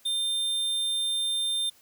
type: tone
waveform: square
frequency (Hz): 3600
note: A7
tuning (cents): +39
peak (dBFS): -26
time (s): 0.05-1.7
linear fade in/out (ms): 10
effects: white hiss -59 dBFS RMS until 1.81 s